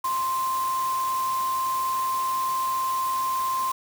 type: tone in noise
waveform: sine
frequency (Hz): 1046.5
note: C6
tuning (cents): 0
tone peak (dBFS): -23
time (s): 0.04-3.72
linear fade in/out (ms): 5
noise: white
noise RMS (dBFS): -37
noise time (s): 0.04-3.72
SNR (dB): +11
effects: none